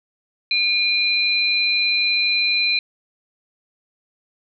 sine tone pair together, 2413 / 4058 Hz, D7 / B7, +46 / +46 cents, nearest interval major sixth, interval 900 cents, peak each -19 dBFS, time 0.51-2.79 s, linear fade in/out 2 ms, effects none

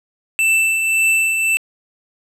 square tone with tremolo, 2659 Hz, E7, 14 cents sharp, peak -12 dBFS, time 0.39-1.57 s, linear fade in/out 0 ms, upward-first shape triangle, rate 1.8 Hz, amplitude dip 45%, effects low-pass 12000 Hz 12 dB/octave + 9-bit

